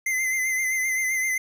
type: tone with vibrato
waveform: square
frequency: 2060 Hz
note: C7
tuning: 28 cents flat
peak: -23 dBFS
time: 0.06-1.38 s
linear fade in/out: 5 ms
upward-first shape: sine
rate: 7.7 Hz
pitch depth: 38 cents each way
effects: none